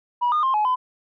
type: tone with pitch steps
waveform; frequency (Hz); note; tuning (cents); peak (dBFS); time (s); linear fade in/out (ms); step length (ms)
sine; 970 / 1221 / 1057 / 847 / 1013; B5 / D#6 / C6 / G#5 / B5; -31 / -33 / +17 / +34 / +44; -16; 0.21-0.76; 20; 110
effects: tanh soft clip ceiling -15 dBFS